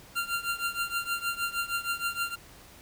25% pulse tone with tremolo, 1387 Hz, F6, 12 cents flat, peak -22 dBFS, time 0.15-2.36 s, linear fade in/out 20 ms, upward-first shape triangle, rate 6.4 Hz, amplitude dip 90%, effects pink hiss -52 dBFS RMS until 2.81 s

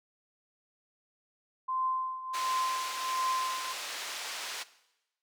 sine tone with tremolo, 1038 Hz, C6, 14 cents flat, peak -27 dBFS, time 1.68-3.73 s, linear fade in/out 10 ms, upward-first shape triangle, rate 1.4 Hz, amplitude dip 75%
white band-pass noise, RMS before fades -39 dBFS, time 2.33-4.64 s, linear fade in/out 20 ms, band 620 to 5300 Hz, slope 12 dB/octave
effects noise-tail reverb RT60 0.9 s tail -17 dB re dry

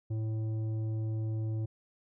sine tone with tanh clipping, 110 Hz, A2, in tune, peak -32 dBFS, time 0.1-1.66 s, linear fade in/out 10 ms, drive 9 dB, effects none

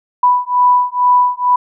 sine beating tone pair, 987.8 / 990 Hz, B5 / B5, 0 / +4 cents, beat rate 2.2 Hz, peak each -12 dBFS, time 0.23-1.56 s, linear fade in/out 5 ms, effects none

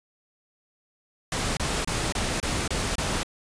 pink noise bursts, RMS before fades -27 dBFS, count 7, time 1.32-3.232 s, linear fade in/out 2 ms, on 250 ms, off 27 ms, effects resampled to 22050 Hz

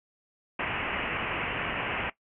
white low-pass noise, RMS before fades -32 dBFS, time 0.59-2.1 s, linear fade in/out 5 ms, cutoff 2900 Hz, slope 96 dB/octave, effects noise-tail reverb RT60 0.1 s tail -17 dB re dry

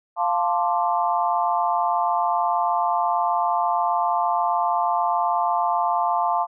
sine chord, D minor seventh, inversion first, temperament equal, 698.5 / 880 / 1046.5 / 1174.7 Hz, F5 / A5 / C6 / D6, 0 / 0 / 0 / 0 cents, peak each -23 / -23 / -25 / -28 dBFS, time 0.16-6.47 s, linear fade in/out 50 ms, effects none

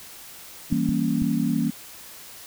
sine chord, E diminished seventh, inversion none, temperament equal, 164.81 / 196 / 233.1 / 277.2 Hz, E3 / G3 / Bb3 / Db4, 0 / 0 / 0 / 0 cents, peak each -27 / -28 / -24 / -26 dBFS, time 0.7-1.71 s, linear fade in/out 20 ms
clicks, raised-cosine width 5 ms, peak -17 dBFS, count 3, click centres 0.726 / 0.891 / 1.221 s
effects white hiss -43 dBFS RMS until 2.46 s

